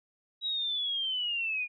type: linear sweep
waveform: sine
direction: down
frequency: 3876 to 2418 Hz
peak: -29 dBFS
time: 0.41-1.68 s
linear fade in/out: 50 ms
effects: none